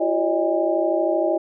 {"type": "tone cluster", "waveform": "sine", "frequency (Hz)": [338.4, 371.2, 570, 623, 811], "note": ["E4", "F#4", "C#5", "D#5", "G#5"], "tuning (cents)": [45, 6, 48, 2, -41], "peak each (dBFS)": [-23, -28, -25, -21, -29], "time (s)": [0, 1.38], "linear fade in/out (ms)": 10, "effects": []}